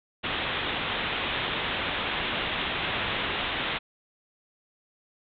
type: low-pass noise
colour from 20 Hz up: white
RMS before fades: -30 dBFS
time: 0.23-3.79 s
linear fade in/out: 20 ms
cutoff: 3700 Hz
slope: 96 dB/octave
effects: none